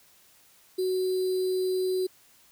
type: tone with sample-and-hold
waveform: sine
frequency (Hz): 371.3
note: F#4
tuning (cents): +6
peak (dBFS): -24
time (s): 0.78-2.07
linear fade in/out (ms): 10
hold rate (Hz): 4410
effects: white hiss -59 dBFS RMS until 2.51 s